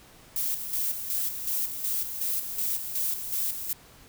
violet noise with tremolo, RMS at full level -28 dBFS, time 0.36-3.73 s, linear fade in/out 2 ms, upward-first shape square, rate 2.7 Hz, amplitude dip 55%, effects pink hiss -53 dBFS RMS until 4.08 s

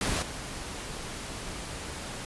pink noise with level steps, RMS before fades -29 / -38 dBFS, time 0.01-2.25 s, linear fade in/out 2 ms, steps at 0.22 s, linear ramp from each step 5 ms, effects resampled to 24000 Hz

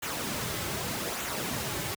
pink noise with flanger, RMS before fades -33 dBFS, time 0.02-1.95 s, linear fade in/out 10 ms, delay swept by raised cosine 0.2 to 4.3 ms, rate 0.83 Hz, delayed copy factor -0.5, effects high-pass 80 Hz 12 dB/octave

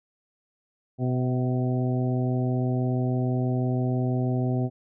harmonic tone with a mistuned harmonic, 126.1 Hz, B2, 36 cents sharp, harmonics 1 / 2 / 3 / 4 / 5 / 6, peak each -24 / -28 / -33 / -39 / -36 / -39 dBFS, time 0.98-4.7 s, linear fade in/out 50 ms, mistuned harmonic 5, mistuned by +37 cents, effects none

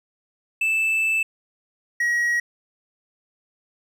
triangle tone pair in turn, 2637 / 1903.8 Hz, E7 / A#6, 0 / +36 cents, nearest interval tritone, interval 564 cents, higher first, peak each -17 dBFS, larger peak neither, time 0.61-1.23 / 2-2.4 s, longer first, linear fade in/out 5 ms, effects none

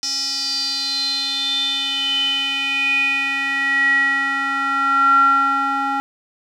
square tone with band-pass filter sweep, 274.3 Hz, C#4, 18 cents flat, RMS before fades -19 dBFS, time 0.03-6 s, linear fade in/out 0 ms, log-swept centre 5400 to 1100 Hz, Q 9.7, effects none

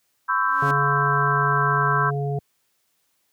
sine chord, C# half-diminished seventh, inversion third, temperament equal with one note detuned, 1011.4 / 1108.7 / 1318.5 / 1568 Hz, B5 / C#6 / E6 / G6, +41 / 0 / 0 / 0 cents, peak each -24 / -25 / -24 / -24 dBFS, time 0.28-2.11 s, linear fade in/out 20 ms
sawtooth tone with exponential growth, 279 Hz, C#4, 11 cents sharp, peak -24 dBFS, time 0.36-0.71 s, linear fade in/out 2 ms, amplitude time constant 75 ms
harmonic tone, 140.9 Hz, C#3, 29 cents sharp, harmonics 1 / 3 / 5, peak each -23 / -29 / -32 dBFS, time 0.62-2.39 s, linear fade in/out 5 ms
effects white hiss -69 dBFS RMS until 3.32 s + high-pass 80 Hz 12 dB/octave

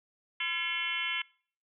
harmonic tone with a mistuned harmonic, 340 Hz, F4, 46 cents flat, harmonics 3 / 4 / 5 / 6 / 7 / 8 / 9 / 10, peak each -44 / -44 / -40 / -33 / -43 / -38 / -36 / -44 dBFS, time 0.4-1.22 s, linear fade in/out 5 ms, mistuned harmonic 6, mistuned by +100 cents, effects noise-tail reverb RT60 0.5 s tail -25 dB re dry

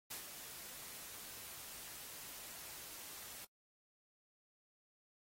white noise with ADSR envelope, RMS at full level -44 dBFS, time 0.1-3.45 s, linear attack 14 ms, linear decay 100 ms, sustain -7 dB, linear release 6 ms, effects noise-tail reverb RT60 0.1 s tail -25 dB re dry + AAC 48 kbps

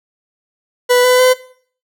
40% pulse tone with pitch steps, 493.9 / 501.4 / 509 Hz, B4 / B4 / C5, 0 / +26 / -48 cents, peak -7 dBFS, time 0.89-1.34 s, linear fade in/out 20 ms, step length 150 ms, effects noise-tail reverb RT60 0.5 s tail -17 dB re dry

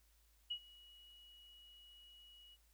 sine tone with ADSR envelope, 2910 Hz, F#7, 29 cents flat, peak -37 dBFS, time 0.5-2.57 s, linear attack 12 ms, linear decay 73 ms, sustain -22 dB, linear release 35 ms, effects added 54 Hz sine -70 dBFS peak until 2.73 s + white hiss -75 dBFS RMS until 2.73 s

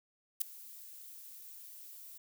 violet noise with ADSR envelope, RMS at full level -28 dBFS, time 0.4-2.18 s, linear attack 16 ms, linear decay 4 ms, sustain -23 dB, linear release 8 ms, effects none

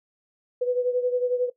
sine beating tone pair, 493.9 / 504.9 Hz, B4 / B4, 0 / +38 cents, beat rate 11 Hz, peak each -22 / -28 dBFS, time 0.61-1.5 s, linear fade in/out 10 ms, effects noise-tail reverb RT60 0.1 s tail -17 dB re dry

